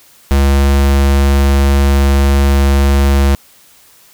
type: tone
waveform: square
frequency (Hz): 69.3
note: C#2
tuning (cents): 0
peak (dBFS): -8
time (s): 0.31-3.35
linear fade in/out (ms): 0
effects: white hiss -45 dBFS RMS until 4.13 s